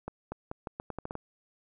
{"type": "accelerating click train", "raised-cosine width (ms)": 1, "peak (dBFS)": -22, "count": 10, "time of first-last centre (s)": [0.08, 1.154], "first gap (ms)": 240, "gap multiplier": 0.81, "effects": []}